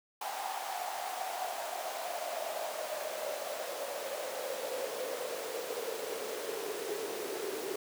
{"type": "noise with high-pass filter sweep", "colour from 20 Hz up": "pink", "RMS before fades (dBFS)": -38, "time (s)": [0.21, 7.76], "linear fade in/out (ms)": 5, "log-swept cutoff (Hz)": [800, 390], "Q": 7.9, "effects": []}